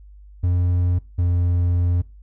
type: tone pair in turn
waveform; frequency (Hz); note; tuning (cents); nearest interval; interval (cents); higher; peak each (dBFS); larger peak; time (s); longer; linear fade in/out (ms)
triangle; 88.8 / 87.78; F2 / F2; +29 / +9; unison; 20; first; -14 / -14; neither; 0.43-0.99 / 1.18-2.02; second; 10
effects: noise-tail reverb RT60 0.3 s tail -22 dB re dry + added 50 Hz sine -41 dBFS peak until 2.22 s